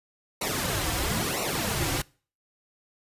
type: noise with flanger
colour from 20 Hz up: pink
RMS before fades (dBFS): -28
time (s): 0.41-2.02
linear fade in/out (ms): 5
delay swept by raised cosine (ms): 0.6 to 4.8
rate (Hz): 1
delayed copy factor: -0.9
effects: noise-tail reverb RT60 0.4 s tail -24 dB re dry + resampled to 32000 Hz